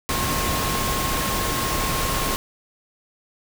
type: tone in noise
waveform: sine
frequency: 1076 Hz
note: C6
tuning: 48 cents sharp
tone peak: -28 dBFS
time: 0.09-2.36 s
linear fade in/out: 0 ms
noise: pink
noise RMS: -24 dBFS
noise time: 0.09-2.36 s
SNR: -7 dB
effects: none